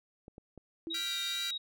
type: clicks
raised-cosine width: 2 ms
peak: -35 dBFS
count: 3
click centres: 0.281 / 0.381 / 0.577 s
type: tone with exponential decay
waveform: sine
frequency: 329.6 Hz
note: E4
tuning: in tune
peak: -34 dBFS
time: 0.87-1.08 s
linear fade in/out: 0 ms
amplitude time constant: 45 ms
type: tone with vibrato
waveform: sine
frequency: 3800 Hz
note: A#7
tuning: 33 cents sharp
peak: -34 dBFS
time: 0.9-1.58 s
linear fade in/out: 10 ms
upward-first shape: triangle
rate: 2.3 Hz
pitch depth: 28 cents each way
type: chord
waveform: 15% pulse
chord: G dominant seventh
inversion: third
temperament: equal with one note detuned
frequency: 1392.9 / 1568 / 1975.5 / 2349 Hz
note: F6 / G6 / B6 / D7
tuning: -5 / 0 / 0 / 0 cents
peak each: -36 / -39 / -38 / -35 dBFS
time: 0.94-1.51 s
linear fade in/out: 5 ms
effects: none